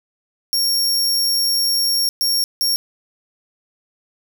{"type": "tone bursts at uneven times", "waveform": "sawtooth", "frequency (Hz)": 5530, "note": "F8", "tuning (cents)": -18, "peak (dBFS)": -13, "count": 3, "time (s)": [[0.53, 2.09], [2.21, 2.44], [2.61, 2.76]], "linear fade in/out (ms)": 0, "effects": []}